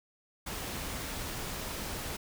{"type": "noise", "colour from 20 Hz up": "pink", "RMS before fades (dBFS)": -38, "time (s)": [0.46, 2.17], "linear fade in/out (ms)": 10, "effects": []}